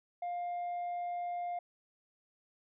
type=tone; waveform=sine; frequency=704 Hz; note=F5; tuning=14 cents sharp; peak=-32 dBFS; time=0.22-1.59 s; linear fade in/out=5 ms; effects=tanh soft clip ceiling -34 dBFS